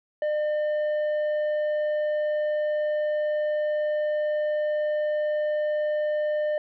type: tone with tanh clipping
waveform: triangle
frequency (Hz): 603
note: D5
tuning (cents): +46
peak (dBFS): -24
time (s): 0.22-6.58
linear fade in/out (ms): 2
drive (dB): 10
effects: none